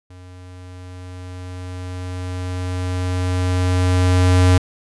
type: tone with level ramp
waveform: square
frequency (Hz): 90.9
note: F#2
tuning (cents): -30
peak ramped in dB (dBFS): -39 to -10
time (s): 0.1-4.58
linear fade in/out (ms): 5
effects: resampled to 24000 Hz